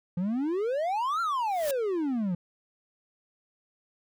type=exponential two-way sweep; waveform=triangle; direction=up then down; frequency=168.9 to 1396.9 to 168.9 Hz; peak=-24 dBFS; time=0.17-2.35 s; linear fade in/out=5 ms; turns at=1.21 s
type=noise with exponential growth; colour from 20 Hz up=white; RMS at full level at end=-33 dBFS; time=1.41-1.71 s; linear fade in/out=2 ms; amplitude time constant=65 ms
effects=none